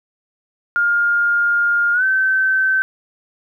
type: tone with pitch glide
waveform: sine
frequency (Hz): 1412 to 1539.8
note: F6 to G6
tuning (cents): +19 to -31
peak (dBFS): -13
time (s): 0.76-2.82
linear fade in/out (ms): 0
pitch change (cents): +150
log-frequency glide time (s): 1.93-2.04
effects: 9-bit